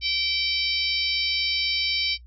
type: harmonic tone with a mistuned harmonic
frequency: 772 Hz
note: G5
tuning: 27 cents flat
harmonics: 3 / 4 / 5 / 6 / 7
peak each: -28 / -28 / -29 / -28 / -29 dBFS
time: 0.01-2.18 s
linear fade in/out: 50 ms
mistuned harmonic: 7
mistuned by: -20 cents
effects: noise-tail reverb RT60 0.1 s tail -20 dB re dry + added 60 Hz sine -44 dBFS peak until 2.26 s